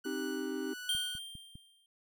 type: tone with tremolo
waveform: sawtooth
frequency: 1480 Hz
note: F#6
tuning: in tune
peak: -38 dBFS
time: 0.04-1.19 s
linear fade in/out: 10 ms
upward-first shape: sine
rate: 1.5 Hz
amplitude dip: 50%
type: chord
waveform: triangle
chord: C minor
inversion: none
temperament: equal with one note detuned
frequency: 264.5 / 311.1 / 392 Hz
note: C4 / Eb4 / G4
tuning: +19 / 0 / 0 cents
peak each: -37 dBFS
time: 0.05-0.74 s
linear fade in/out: 10 ms
type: tone with exponential decay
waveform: square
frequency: 3174 Hz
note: G7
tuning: 21 cents sharp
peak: -29 dBFS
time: 0.89-1.86 s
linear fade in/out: 2 ms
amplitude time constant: 210 ms
type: click train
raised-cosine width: 5 ms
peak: -37 dBFS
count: 4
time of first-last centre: 0.95-1.555 s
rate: 4.96 Hz
effects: none